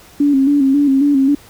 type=tone with vibrato; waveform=sine; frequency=278.5 Hz; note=C#4; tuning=8 cents sharp; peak=-9 dBFS; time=0.2-1.35 s; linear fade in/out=5 ms; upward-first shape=square; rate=3.7 Hz; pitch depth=58 cents each way; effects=pink hiss -43 dBFS RMS until 1.49 s